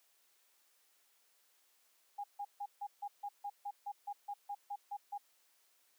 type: tone bursts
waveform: sine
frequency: 814 Hz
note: G#5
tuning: 35 cents flat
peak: -38 dBFS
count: 15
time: 2.18-5.18 s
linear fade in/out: 10 ms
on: 60 ms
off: 150 ms
effects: white hiss -72 dBFS RMS until 5.98 s + high-pass 400 Hz 12 dB/octave